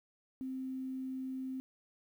sine tone with quantisation, 261.6 Hz, C4, in tune, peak -37 dBFS, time 0.41-1.6 s, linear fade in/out 0 ms, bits 11, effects none

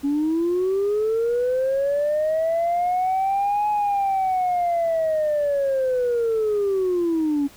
sine linear two-way sweep, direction up then down, 277.2 to 842 to 277.2 Hz, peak -17 dBFS, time 0.03-7.48 s, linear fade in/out 20 ms, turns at 3.69 s, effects tanh soft clip ceiling -16 dBFS + pink hiss -48 dBFS RMS until 7.56 s

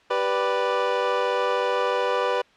25% pulse chord, G major, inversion none, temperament equal with one note detuned, 390.6 / 493.9 / 587.3 Hz, G4 / B4 / D5, -6 / 0 / 0 cents, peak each -25 / -19 / -24 dBFS, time 0.1-2.42 s, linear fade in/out 10 ms, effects white hiss -56 dBFS RMS until 2.56 s + low-pass 3000 Hz 12 dB/octave

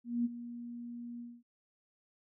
sine tone with ADSR envelope, 238.3 Hz, A#3, 38 cents sharp, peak -27 dBFS, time 0.04-1.43 s, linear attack 210 ms, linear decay 26 ms, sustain -14 dB, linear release 230 ms, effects none

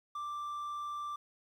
triangle tone, 1177 Hz, D6, 3 cents sharp, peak -35 dBFS, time 0.15-1.16 s, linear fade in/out 5 ms, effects 11-bit

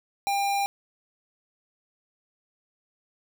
square tone, 799 Hz, G5, 33 cents sharp, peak -24 dBFS, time 0.27-0.66 s, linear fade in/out 0 ms, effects none

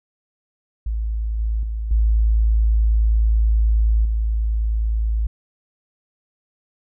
sine tone with level steps, 54.7 Hz, A1, 9 cents flat, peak -20 / -18 / -22 / -13 / -17 dBFS, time 0.86-5.27 s, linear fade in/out 5 ms, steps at 1.39 / 1.63 / 1.91 / 4.05 s, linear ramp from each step 2 ms, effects none

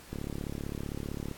click train, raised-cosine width 3 ms, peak -23 dBFS, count 43, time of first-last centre 0.13-1.313 s, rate 35.5 Hz, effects pink hiss -51 dBFS RMS until 1.37 s + AAC 64 kbps

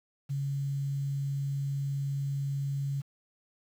sine tone with quantisation, 139.2 Hz, C#3, 8 cents sharp, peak -29 dBFS, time 0.29-3.02 s, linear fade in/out 20 ms, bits 9, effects none

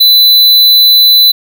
square tone, 4000 Hz, B7, 21 cents sharp, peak -3 dBFS, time 0-1.32 s, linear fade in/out 10 ms, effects none

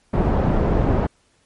pink low-pass noise, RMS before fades -18 dBFS, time 0.13-1.07 s, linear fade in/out 10 ms, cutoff 730 Hz, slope 12 dB/octave, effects pink hiss -61 dBFS RMS until 1.45 s + MP3 48 kbps

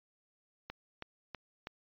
click train, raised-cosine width 0.3 ms, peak -25 dBFS, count 4, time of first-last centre 0.7-1.671 s, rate 3.09 Hz, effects resampled to 11025 Hz

